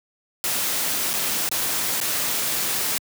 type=noise with dropouts; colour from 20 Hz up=white; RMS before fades=-24 dBFS; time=0.44-2.98 s; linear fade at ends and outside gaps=0 ms; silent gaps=1.132-1.138 / 1.49-1.515 / 2.002-2.013 s; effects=high-pass 100 Hz 12 dB/octave